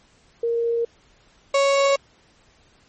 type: tone pair in turn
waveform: sine / 35% pulse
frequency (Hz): 466.2 / 554.4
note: A#4 / C#5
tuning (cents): 0 / 0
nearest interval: minor third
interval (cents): 300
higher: second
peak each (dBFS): -19 / -14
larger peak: second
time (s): 0.43-0.85 / 1.54-1.96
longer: neither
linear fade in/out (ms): 5
effects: pink hiss -57 dBFS RMS until 2.88 s + MP3 32 kbps